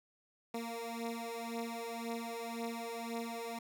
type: beating tone pair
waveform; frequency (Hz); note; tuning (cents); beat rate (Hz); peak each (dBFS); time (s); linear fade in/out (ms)
15% pulse; 230.5 / 232.4; A#3 / A#3; -19 / -5; 1.9; -36 / -35; 0.54-3.59; 5
effects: none